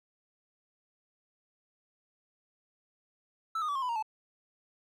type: tone with pitch steps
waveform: triangle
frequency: 1318.5 / 1230.2 / 1147.8 / 1071 / 999.2 / 932.3 / 869.9 Hz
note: E6 / D#6 / D6 / C6 / B5 / A#5 / A5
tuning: 0 / -20 / -40 / +40 / +20 / 0 / -20 cents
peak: -28 dBFS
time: 3.55-4.026 s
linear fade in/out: 5 ms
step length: 68 ms
effects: none